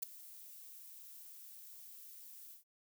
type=noise with ADSR envelope; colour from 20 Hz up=violet; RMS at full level=-35 dBFS; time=0.02-2.64 s; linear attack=11 ms; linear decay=6 ms; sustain=-19 dB; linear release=120 ms; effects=none